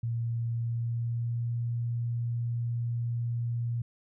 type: tone with pitch glide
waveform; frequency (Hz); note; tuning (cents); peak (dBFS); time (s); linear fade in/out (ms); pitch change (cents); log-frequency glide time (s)
sine; 116.54 to 118.24; A#2 to A#2; 0 to +25; -28; 0.03-3.82; 5; +25; 0.52-1.53
effects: none